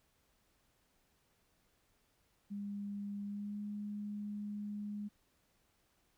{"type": "tone with pitch glide", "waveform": "sine", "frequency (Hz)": [202.5, 206.9], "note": ["G#3", "G#3"], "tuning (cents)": [-43, -6], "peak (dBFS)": -39, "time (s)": [2.5, 5.09], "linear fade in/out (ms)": 20, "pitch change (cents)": 37, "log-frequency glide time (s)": [3.24, 3.6], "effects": ["pink hiss -75 dBFS RMS until 6.17 s"]}